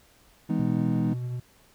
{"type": "chord", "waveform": "triangle", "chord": "E major seventh", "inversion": "none", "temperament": "equal with one note detuned", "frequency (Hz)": [164.81, 207.7, 250.4, 311.1], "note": ["E3", "G#3", "B3", "D#4"], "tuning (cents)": [0, 0, 24, 0], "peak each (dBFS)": [-26, -26, -28, -29], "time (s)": [0.49, 1.14], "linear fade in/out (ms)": 10}
{"type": "tone with tremolo", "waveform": "triangle", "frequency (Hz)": 123.47, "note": "B2", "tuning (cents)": 0, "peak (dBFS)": -26, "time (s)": [0.59, 1.4], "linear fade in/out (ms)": 5, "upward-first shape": "triangle", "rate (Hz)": 11, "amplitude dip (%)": 25}
{"effects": ["pink hiss -59 dBFS RMS until 1.74 s"]}